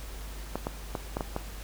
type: clicks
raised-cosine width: 1 ms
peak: -16 dBFS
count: 6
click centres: 0.556 / 0.669 / 0.952 / 1.169 / 1.208 / 1.364 s
effects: added 50 Hz sine -39 dBFS peak until 1.63 s + pink hiss -46 dBFS RMS until 1.63 s